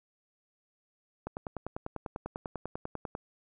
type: click train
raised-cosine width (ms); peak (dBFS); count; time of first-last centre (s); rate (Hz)
1; -22; 20; 1.27-3.151; 10.1
effects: none